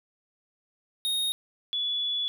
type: tone pair in turn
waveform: square / sine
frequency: 3724 / 3423 Hz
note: A#7 / A7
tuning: -2 / -48 cents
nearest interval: minor second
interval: 146 cents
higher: first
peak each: -26 dBFS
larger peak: neither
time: 1.05-1.32 / 1.73-2.28 s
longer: second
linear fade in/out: 0 ms
effects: none